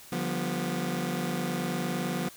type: chord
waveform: sawtooth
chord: G dominant seventh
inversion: second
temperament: just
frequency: 147 / 176.4 / 196 / 245 Hz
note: D3 / F3 / G3 / B3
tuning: +2 / +18 / 0 / -14 cents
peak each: -33 / -28 / -34 / -30 dBFS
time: 0.12-2.29 s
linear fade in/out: 5 ms
effects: white hiss -50 dBFS RMS until 2.36 s